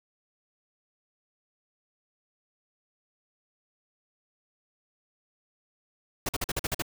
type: noise bursts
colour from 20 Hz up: pink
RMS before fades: -29 dBFS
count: 8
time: 6.26-6.822 s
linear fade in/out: 5 ms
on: 30 ms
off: 46 ms
effects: none